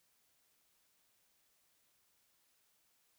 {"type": "silence", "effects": ["white hiss -75 dBFS RMS until 3.18 s"]}